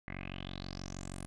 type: tone with low-pass filter sweep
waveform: 10% pulse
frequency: 46.25 Hz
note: F#1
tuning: in tune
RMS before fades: -43 dBFS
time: 0.08-1.26 s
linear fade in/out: 0 ms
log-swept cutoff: 2000 to 10000 Hz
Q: 6.4
effects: none